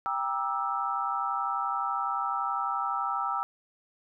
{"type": "chord", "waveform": "sine", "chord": "E half-diminished seventh", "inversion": "first", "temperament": "just", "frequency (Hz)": [791.1, 949.3, 1186.7, 1318.5], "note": ["G5", "Bb5", "D6", "E6"], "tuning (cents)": [16, 31, 18, 0], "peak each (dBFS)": [-33, -35, -36, -30], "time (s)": [0.06, 3.43], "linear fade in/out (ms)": 0, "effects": []}